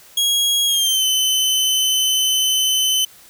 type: tone with pitch glide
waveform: sawtooth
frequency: 3300 to 3044 Hz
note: G#7 to F#7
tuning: -12 to +48 cents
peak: -12 dBFS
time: 0.17-3.05 s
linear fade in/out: 5 ms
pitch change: -140 cents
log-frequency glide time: 0.66-1.05 s
effects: white hiss -46 dBFS RMS until 3.29 s